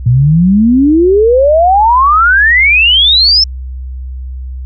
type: exponential sweep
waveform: sine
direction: up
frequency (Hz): 116.2 to 5380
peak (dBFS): -4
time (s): 0.06-3.44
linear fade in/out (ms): 5
effects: added 64 Hz sine -19 dBFS peak until 4.65 s